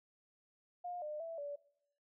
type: tone with pitch steps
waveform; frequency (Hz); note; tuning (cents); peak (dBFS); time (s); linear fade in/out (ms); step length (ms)
sine; 710 / 603 / 661 / 576; F5 / D5 / E5 / D5; +28 / +46 / +5 / -34; -40; 0.84-1.56; 10; 180
effects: noise-tail reverb RT60 0.7 s tail -20 dB re dry